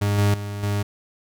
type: tone with level steps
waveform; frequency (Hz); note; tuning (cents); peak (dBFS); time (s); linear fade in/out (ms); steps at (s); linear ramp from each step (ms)
40% pulse; 102.1; G#2; -29; -18 / -15 / -27 / -20; 0.01-0.83; 10; 0.18 / 0.34 / 0.63; 2
effects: none